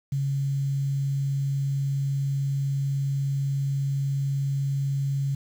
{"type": "tone with quantisation", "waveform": "sine", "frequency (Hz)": 138.2, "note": "C#3", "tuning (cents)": -5, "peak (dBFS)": -23, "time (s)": [0.12, 5.35], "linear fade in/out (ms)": 5, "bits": 8, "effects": []}